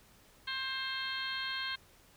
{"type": "harmonic tone with a mistuned harmonic", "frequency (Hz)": 528, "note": "C5", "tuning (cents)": 16, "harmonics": [2, 3, 4, 5, 6, 7, 8], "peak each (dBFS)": [-44, -39, -44, -47, -41, -46, -42], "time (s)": [0.47, 1.76], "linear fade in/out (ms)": 10, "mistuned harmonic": 6, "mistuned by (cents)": 15, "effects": ["pink hiss -62 dBFS RMS until 2.16 s"]}